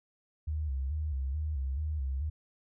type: tone with vibrato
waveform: sine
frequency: 71.6 Hz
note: D2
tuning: 43 cents flat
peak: -30 dBFS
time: 0.47-2.3 s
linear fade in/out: 10 ms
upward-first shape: square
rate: 2.3 Hz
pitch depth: 120 cents each way
effects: none